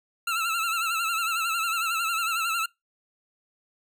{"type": "tone with vibrato", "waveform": "25% pulse", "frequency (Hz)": 1345, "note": "E6", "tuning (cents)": 34, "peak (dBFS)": -21, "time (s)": [0.27, 2.66], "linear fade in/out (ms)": 5, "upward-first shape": "sine", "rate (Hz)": 11, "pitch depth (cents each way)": 68, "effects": ["noise-tail reverb RT60 0.2 s tail -25 dB re dry"]}